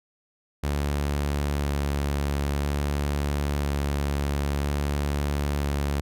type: tone with vibrato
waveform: sawtooth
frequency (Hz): 71.6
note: D2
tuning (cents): -43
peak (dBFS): -20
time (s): 0.63-6.01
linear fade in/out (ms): 10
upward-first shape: square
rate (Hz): 0.5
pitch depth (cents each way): 10
effects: none